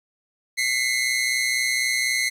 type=tone pair together; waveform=sawtooth; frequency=2025 / 2149 Hz; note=B6 / C7; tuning=+43 / +46 cents; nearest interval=minor second; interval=103 cents; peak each=-20 / -20 dBFS; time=0.57-2.3 s; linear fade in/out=20 ms; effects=low-pass 12000 Hz 12 dB/octave + 9-bit